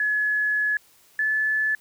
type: tone pair in turn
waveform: sine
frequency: 1700 / 1732.7 Hz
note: G#6 / A6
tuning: +40 / -27 cents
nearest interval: unison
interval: 33 cents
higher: second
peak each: -20 dBFS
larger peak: neither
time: 0-0.77 / 1.19-1.75 s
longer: first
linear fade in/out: 2 ms
effects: white hiss -57 dBFS RMS until 1.8 s